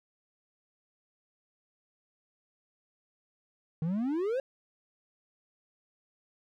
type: exponential sweep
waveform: triangle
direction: up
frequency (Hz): 152.2 to 554.4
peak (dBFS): -26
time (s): 3.82-4.4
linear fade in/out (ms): 2
effects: none